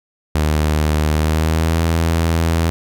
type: tone with pitch glide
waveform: sawtooth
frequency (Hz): 76.5 to 82.47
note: D#2 to E2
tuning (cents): -29 to +1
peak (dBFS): -10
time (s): 0.35-2.7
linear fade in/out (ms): 0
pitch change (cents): +130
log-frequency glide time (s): 1.1-1.82
effects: none